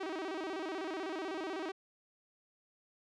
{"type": "tone with vibrato", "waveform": "sawtooth", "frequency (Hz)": 349.2, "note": "F4", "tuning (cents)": 0, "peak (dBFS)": -33, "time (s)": [0, 1.72], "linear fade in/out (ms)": 10, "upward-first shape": "square", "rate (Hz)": 16, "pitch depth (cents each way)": 170, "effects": ["low-pass 4000 Hz 12 dB/octave"]}